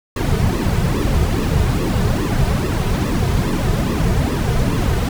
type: noise with flanger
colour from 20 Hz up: brown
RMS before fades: -17 dBFS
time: 0.16-5.09 s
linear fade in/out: 5 ms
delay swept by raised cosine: 1.3 to 3.7 ms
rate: 2.4 Hz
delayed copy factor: -0.75
effects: none